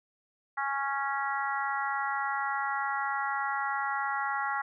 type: harmonic tone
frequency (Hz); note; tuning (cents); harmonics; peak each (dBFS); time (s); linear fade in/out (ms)
276.6; C#4; -4; 3 / 4 / 5 / 6 / 7; -33 / -35 / -34 / -39 / -37; 0.57-4.62; 10
effects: none